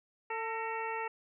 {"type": "harmonic tone with a mistuned harmonic", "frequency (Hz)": 448, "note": "A4", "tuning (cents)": 31, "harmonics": [1, 2, 3, 4, 5, 6], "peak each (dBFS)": [-40, -37, -43, -43, -45, -45], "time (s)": [0.3, 1.08], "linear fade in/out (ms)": 5, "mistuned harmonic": 4, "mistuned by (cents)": 70, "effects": []}